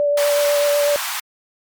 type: tone with vibrato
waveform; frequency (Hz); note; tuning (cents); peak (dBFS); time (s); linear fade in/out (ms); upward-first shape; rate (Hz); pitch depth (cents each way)
sine; 580; D5; -22; -14; 0-0.96; 0; sine; 8.1; 12
type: high-pass noise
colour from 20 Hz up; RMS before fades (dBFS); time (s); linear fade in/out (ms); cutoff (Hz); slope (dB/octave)
pink; -25; 0.17-1.2; 5; 810; 48
effects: MP3 96 kbps